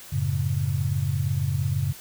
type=chord; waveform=sine; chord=F# minor; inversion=none; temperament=equal; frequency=92.5 / 110 / 138.59 Hz; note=F#2 / A2 / C#3; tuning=0 / 0 / 0 cents; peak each=-27 / -28 / -25 dBFS; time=0.12-1.93 s; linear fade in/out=10 ms; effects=white hiss -44 dBFS RMS until 2 s